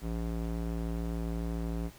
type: tone with band-pass filter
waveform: square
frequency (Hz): 56.4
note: A1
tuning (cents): +44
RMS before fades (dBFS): -34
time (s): 0.01-1.91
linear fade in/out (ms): 50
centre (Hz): 220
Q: 0.62
effects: pink hiss -55 dBFS RMS until 1.98 s